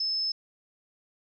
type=tone; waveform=sine; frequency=5230 Hz; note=E8; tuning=15 cents flat; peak=-26 dBFS; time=0-0.32 s; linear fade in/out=5 ms; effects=none